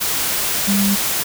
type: tone in noise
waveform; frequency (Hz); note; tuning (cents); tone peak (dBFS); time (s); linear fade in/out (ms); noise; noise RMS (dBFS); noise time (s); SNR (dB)
sine; 199.5; G3; +31; -15; 0.67-0.96; 20; white; -20; 0-1.24; +2
effects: none